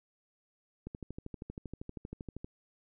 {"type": "click train", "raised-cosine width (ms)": 3, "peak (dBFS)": -28, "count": 21, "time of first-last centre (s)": [0.87, 2.445], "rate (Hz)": 12.7, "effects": []}